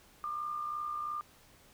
sine tone with amplitude modulation, 1200 Hz, D6, 37 cents sharp, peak -32 dBFS, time 0.24-1.21 s, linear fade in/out 0 ms, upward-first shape sine, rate 62.9 Hz, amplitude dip 50%, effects pink hiss -61 dBFS RMS until 1.73 s

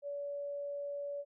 sine tone, 571 Hz, D5, 49 cents flat, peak -37 dBFS, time 0.02-1.25 s, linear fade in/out 50 ms, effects none

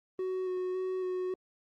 triangle tone with vibrato, 370 Hz, F#4, in tune, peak -29 dBFS, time 0.19-1.34 s, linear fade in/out 2 ms, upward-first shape square, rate 1.8 Hz, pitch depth 13 cents each way, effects Opus 32 kbps

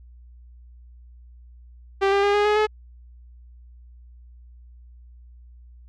sawtooth tone with pitch steps, 392 / 398.9 / 405.8 / 412.9 / 420.1 / 427.5 Hz, G4 / G4 / G#4 / G#4 / G#4 / A4, 0 / +30 / -40 / -10 / +20 / -50 cents, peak -13 dBFS, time 2.01-2.67 s, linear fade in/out 20 ms, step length 110 ms, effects added 60 Hz sine -44 dBFS peak until 5.88 s + low-pass 3000 Hz 12 dB/octave

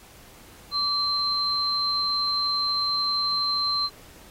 sine tone pair together, 1157 / 4119 Hz, D6 / C8, -26 / -28 cents, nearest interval octave + minor seventh, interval 2198 cents, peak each -29 / -23 dBFS, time 0.71-3.9 s, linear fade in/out 50 ms, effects pink hiss -50 dBFS RMS until 4.3 s + AAC 48 kbps

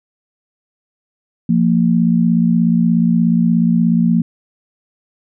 sine tone pair together, 173.43 / 230.2 Hz, F3 / A#3, -12 / -22 cents, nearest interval perfect fourth, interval 490 cents, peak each -13 dBFS, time 1.49-4.22 s, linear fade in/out 5 ms, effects none

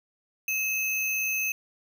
sine tone with sample-and-hold, 2582 Hz, E7, 37 cents flat, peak -25 dBFS, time 0.48-1.52 s, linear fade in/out 2 ms, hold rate 8820 Hz, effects none

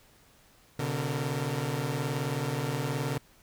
sawtooth tone cluster, 125.4 / 144.3 / 458.2 Hz, B2 / D3 / A#4, +27 / -30 / -30 cents, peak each -29 / -28 / -34 dBFS, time 0.79-3.18 s, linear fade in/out 5 ms, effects pink hiss -60 dBFS RMS until 3.42 s

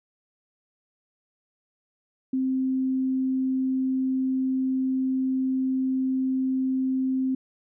sine tone, 261.6 Hz, C4, in tune, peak -22 dBFS, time 2.33-7.35 s, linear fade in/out 5 ms, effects none

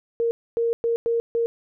sine tone bursts at uneven times, 464.6 Hz, A#4, 6 cents flat, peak -19 dBFS, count 5, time 0.2-0.31 / 0.57-0.73 / 0.84-0.96 / 1.06-1.2 / 1.35-1.46 s, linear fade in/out 0 ms, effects none

